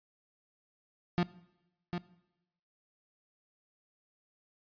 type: tone with echo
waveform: 35% pulse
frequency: 175.9 Hz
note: F3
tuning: 13 cents sharp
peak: -24 dBFS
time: 1.18-1.23 s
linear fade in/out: 0 ms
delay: 750 ms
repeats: 1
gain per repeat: -7 dB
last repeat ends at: 1.98 s
effects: noise-tail reverb RT60 0.9 s tail -20 dB re dry + resampled to 11025 Hz